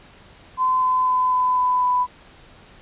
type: tone with pitch steps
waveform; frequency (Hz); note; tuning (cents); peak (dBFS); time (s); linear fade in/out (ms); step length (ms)
sine; 1024 / 1018.1 / 1012.2 / 1006.4 / 1000.6 / 994.8; C6 / C6 / B5 / B5 / B5 / B5; -38 / -48 / +42 / +32 / +22 / +12; -16; 0.57-2.07; 50; 250
effects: pink hiss -48 dBFS RMS until 2.81 s + resampled to 8000 Hz